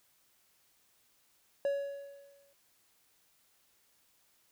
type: tone with exponential decay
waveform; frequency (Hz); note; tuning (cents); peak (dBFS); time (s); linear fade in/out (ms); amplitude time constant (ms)
triangle; 561; C#5; +21; -25; 1.65-2.53; 1; 190
effects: white hiss -70 dBFS RMS until 4.51 s